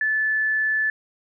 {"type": "tone", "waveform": "sine", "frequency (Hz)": 1741, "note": "A6", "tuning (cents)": -19, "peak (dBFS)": -19, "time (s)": [0.01, 0.9], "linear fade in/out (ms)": 2, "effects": []}